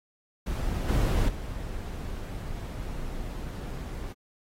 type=noise with level steps; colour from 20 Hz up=brown; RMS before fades=-29 / -24 / -35 dBFS; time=0.46-4.13 s; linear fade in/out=10 ms; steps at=0.88 / 1.28 s; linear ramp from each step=10 ms; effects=AAC 48 kbps